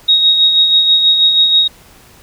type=tone with tremolo; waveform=sine; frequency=3767 Hz; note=A#7; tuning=17 cents sharp; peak=-5 dBFS; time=0.08-1.68 s; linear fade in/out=10 ms; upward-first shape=sine; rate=6.2 Hz; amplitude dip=45%; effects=pink hiss -43 dBFS RMS until 2.22 s